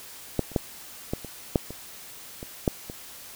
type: clicks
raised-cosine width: 2 ms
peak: -9 / -29 / -8 / -13 / -24 / -6 / -23 / -23 / -7 / -22 dBFS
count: 10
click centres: 0.393 / 0.517 / 0.562 / 1.135 / 1.247 / 1.558 / 1.706 / 2.429 / 2.678 / 2.899 s
effects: white hiss -44 dBFS RMS until 3.35 s